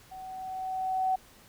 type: tone with level ramp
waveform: sine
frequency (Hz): 753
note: F#5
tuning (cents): +30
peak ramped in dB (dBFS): -41 to -23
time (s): 0.11-1.16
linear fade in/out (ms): 10
effects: pink hiss -56 dBFS RMS until 1.48 s